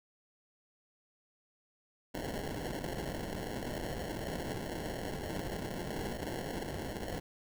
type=noise with sample-and-hold; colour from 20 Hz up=white; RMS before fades=-39 dBFS; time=2.14-7.2 s; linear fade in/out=10 ms; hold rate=1225 Hz; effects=none